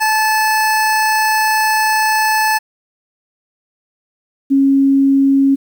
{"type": "tone pair in turn", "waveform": ["25% pulse", "sine"], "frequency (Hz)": [869, 273.7], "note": ["A5", "C#4"], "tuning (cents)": [-22, -22], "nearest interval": "octave + minor sixth", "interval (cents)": 2000, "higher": "first", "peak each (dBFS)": -8, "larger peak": "neither", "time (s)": [[0, 2.59], [4.5, 5.56]], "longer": "first", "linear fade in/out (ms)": 20, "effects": ["8-bit"]}